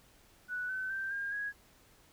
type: tone with pitch steps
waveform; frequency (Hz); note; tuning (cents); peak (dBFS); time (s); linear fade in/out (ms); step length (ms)
sine; 1480 / 1522.5 / 1566.2 / 1611.2 / 1657.4; F#6 / F#6 / G6 / G6 / G#6; 0 / +49 / -2 / +47 / -4; -34; 0.48-1.53; 50; 210
effects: pink hiss -63 dBFS RMS until 2.12 s